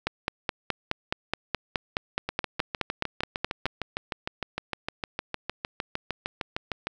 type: two click trains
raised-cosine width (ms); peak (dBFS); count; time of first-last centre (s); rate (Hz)
0.3; -13 / -9; 31 / 18; 2.29-6.87 / 0.07-3.656; 6.55 / 4.74
effects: none